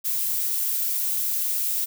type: noise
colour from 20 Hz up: violet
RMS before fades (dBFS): -25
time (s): 0.04-1.86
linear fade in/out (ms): 20
effects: none